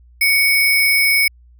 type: tone with sample-and-hold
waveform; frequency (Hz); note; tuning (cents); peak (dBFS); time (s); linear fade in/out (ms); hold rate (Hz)
sine; 2234; C#7; +13; -11; 0.21-1.28; 5; 7350
effects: added 60 Hz sine -44 dBFS peak until 1.59 s